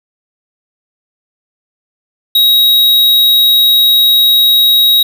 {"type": "tone", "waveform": "square", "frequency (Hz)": 3810, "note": "A#7", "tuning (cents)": 37, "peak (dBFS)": -6, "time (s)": [2.35, 5.03], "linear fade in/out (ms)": 5, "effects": []}